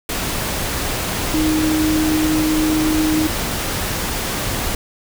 sine tone in noise, 311.1 Hz, D#4, in tune, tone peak -15 dBFS, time 1.34-3.27 s, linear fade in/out 2 ms, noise pink, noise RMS -22 dBFS, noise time 0.09-4.75 s, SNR +4 dB, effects none

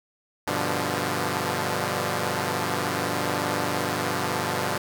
5% pulse chord, G dominant seventh, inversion none, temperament equal, 98 / 123.47 / 146.83 / 174.61 Hz, G2 / B2 / D3 / F3, 0 / 0 / 0 / 0 cents, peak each -19 dBFS, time 0.47-4.78 s, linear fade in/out 5 ms, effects none

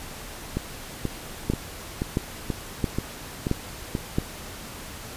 two click trains, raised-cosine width 3 ms, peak -12 / -9 dBFS, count 8 / 5, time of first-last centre 0.57-3.952 / 1.5-4.185 s, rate 2.07 / 1.49 Hz, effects pink hiss -39 dBFS RMS until 5.16 s + resampled to 32000 Hz

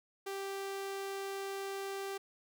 sawtooth tone, 392 Hz, G4, in tune, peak -34 dBFS, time 0.26-2.18 s, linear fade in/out 10 ms, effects none

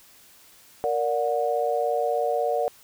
sine chord, Bb augmented, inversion none, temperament just, 466.2 / 582.7 / 728.4 Hz, Bb4 / D5 / F#5, 0 / -14 / -27 cents, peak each -26 dBFS, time 0.84-2.68 s, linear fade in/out 0 ms, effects white hiss -53 dBFS RMS until 2.83 s

